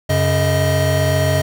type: tone cluster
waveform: square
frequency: 92 / 139.4 / 629 Hz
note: F#2 / C#3 / D#5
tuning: -9 / +10 / +19 cents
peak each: -19 dBFS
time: 0.09-1.42 s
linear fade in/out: 10 ms
effects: none